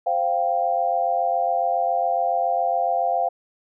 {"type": "chord", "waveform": "sine", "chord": "C suspended fourth", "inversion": "none", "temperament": "just", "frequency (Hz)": [523.3, 697.7, 784.9], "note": ["C5", "F5", "G5"], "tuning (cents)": [0, -2, 2], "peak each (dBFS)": [-27, -21, -24], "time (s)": [0.06, 3.29], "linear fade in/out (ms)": 10, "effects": []}